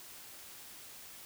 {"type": "silence", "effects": ["white hiss -51 dBFS RMS until 1.25 s"]}